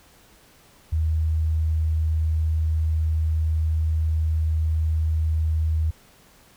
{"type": "tone", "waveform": "sine", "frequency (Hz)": 79.2, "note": "D#2", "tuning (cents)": 31, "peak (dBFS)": -19, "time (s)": [0.92, 5.91], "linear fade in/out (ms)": 10, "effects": ["pink hiss -54 dBFS RMS until 6.56 s"]}